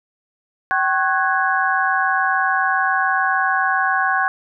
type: tone cluster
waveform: sine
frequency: 768 / 1091 / 1488 / 1655 Hz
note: G5 / C#6 / F#6 / G#6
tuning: -36 / -28 / +9 / -6 cents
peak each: -21 dBFS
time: 0.71-4.28 s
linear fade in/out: 0 ms
effects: none